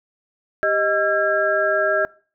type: tone cluster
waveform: sine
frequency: 394 / 625 / 1353 / 1626 Hz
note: G4 / D#5 / E6 / G#6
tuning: +9 / +8 / +45 / -37 cents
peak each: -26 / -19 / -24 / -21 dBFS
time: 0.63-2.05 s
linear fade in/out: 0 ms
effects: noise-tail reverb RT60 0.4 s tail -23 dB re dry